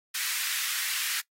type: high-pass noise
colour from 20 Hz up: pink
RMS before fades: -31 dBFS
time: 0.14-1.21 s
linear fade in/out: 10 ms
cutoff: 1600 Hz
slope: 24 dB/octave
effects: noise-tail reverb RT60 0.1 s tail -20 dB re dry + AAC 48 kbps